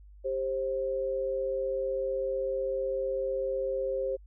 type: tone pair together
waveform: sine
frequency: 394.2 / 530 Hz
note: G4 / C5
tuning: +10 / +22 cents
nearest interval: perfect fourth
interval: 512 cents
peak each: -34 / -29 dBFS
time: 0.24-4.17 s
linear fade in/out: 20 ms
effects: added 50 Hz sine -49 dBFS peak until 4.26 s